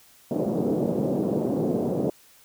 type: band-pass noise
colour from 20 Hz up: pink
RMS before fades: -25 dBFS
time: 0.31-2.1 s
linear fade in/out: 2 ms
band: 160 to 560 Hz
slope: 24 dB/octave
effects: white hiss -55 dBFS RMS until 2.44 s